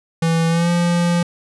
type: tone with pitch glide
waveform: square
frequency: 164.81 to 173.1 Hz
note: E3 to F3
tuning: 0 to -15 cents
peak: -15 dBFS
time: 0.22-1.23 s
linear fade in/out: 5 ms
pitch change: +85 cents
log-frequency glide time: 0.48-0.7 s
effects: resampled to 24000 Hz